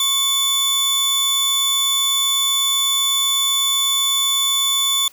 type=tone pair together; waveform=sawtooth; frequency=1100 / 3492 Hz; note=C#6 / A7; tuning=-14 / -14 cents; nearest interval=octave + minor sixth; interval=2000 cents; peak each=-23 / -13 dBFS; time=0-5.08 s; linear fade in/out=2 ms; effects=white hiss -48 dBFS RMS until 5.12 s